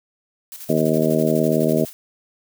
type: noise with tremolo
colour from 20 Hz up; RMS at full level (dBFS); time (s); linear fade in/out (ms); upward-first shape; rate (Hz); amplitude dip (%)
blue; -35; 0.52-1.93; 0; square; 12; 55
type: harmonic tone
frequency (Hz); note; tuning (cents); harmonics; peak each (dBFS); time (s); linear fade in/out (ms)
78.5; D#2; +16; 2 / 3 / 4 / 5 / 6 / 7 / 8; -23 / -21 / -24 / -23 / -25 / -27 / -22; 0.69-1.85; 5
effects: none